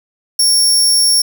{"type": "tone", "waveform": "25% pulse", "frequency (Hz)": 5490, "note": "F8", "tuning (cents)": -31, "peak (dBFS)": -4, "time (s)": [0.39, 1.22], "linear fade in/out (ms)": 5, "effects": ["7-bit"]}